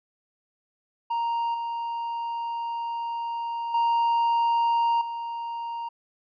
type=tone with level steps; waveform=triangle; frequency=932.3 Hz; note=A#5; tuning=in tune; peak=-22 / -26 / -18 / -28 dBFS; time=1.1-5.89 s; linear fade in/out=10 ms; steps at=1.54 / 3.74 / 5.01 s; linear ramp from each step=5 ms; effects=resampled to 11025 Hz